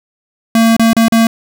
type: tone with dropouts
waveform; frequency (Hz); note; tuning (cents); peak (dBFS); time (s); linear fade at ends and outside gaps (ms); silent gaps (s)
square; 227.1; A#3; -45; -7; 0.55-1.27; 2; 0.766-0.795 / 0.932-0.966 / 1.083-1.122
effects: none